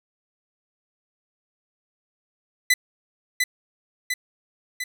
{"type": "tone with echo", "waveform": "sawtooth", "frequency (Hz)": 2003, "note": "B6", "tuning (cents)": 24, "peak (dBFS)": -11, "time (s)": [2.7, 2.74], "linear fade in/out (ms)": 5, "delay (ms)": 700, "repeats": 3, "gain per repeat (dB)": -4, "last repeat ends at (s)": 4.84, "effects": []}